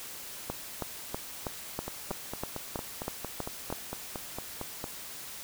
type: two click trains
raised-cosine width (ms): 1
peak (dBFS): -18 / -21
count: 11 / 14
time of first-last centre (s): 0.5-3.726 / 1.88-4.841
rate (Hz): 3.1 / 4.39
effects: white hiss -43 dBFS RMS until 5.43 s